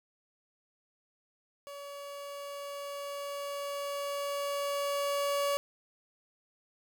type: tone with level ramp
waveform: 30% pulse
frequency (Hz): 567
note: C#5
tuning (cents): +39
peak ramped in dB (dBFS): -40 to -25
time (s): 1.67-5.57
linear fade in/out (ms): 0
effects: none